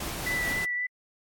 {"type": "noise with tremolo", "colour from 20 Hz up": "pink", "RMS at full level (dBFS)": -33, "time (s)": [0, 0.65], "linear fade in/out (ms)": 5, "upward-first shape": "triangle", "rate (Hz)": 4.6, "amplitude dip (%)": 30}
{"type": "tone with vibrato", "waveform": "sine", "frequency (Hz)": 1975.5, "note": "B6", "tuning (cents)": 0, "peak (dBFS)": -27, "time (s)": [0.26, 0.87], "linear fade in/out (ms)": 10, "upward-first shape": "triangle", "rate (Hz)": 3.7, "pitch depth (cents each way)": 21}
{"effects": ["AAC 64 kbps"]}